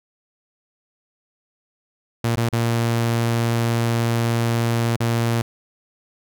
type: tone with dropouts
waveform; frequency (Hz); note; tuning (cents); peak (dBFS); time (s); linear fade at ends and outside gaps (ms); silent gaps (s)
sawtooth; 116.54; A#2; 0; -14; 2.24-5.42; 5; 2.357-2.372 / 2.49-2.527 / 4.964-5.003
effects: none